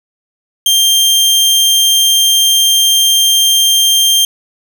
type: tone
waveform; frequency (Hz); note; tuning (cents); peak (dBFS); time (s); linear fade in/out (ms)
sawtooth; 3178; G7; +23; -4; 0.66-4.25; 2
effects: none